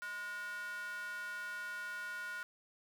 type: tone with high-pass filter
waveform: square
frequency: 206 Hz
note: G#3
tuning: 14 cents flat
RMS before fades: -43 dBFS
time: 0.02-2.43 s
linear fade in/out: 0 ms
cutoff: 1400 Hz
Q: 7.1
effects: none